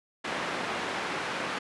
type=band-pass noise; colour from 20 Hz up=white; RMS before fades=-33 dBFS; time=0.24-1.59 s; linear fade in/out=10 ms; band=170 to 1900 Hz; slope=12 dB/octave; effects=resampled to 24000 Hz